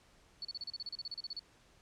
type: tone bursts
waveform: sine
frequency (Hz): 4435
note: C#8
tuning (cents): 0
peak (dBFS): -38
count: 16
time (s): 0.42-1.394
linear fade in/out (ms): 2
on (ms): 29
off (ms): 34
effects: pink hiss -65 dBFS RMS until 1.81 s + low-pass 8000 Hz 12 dB/octave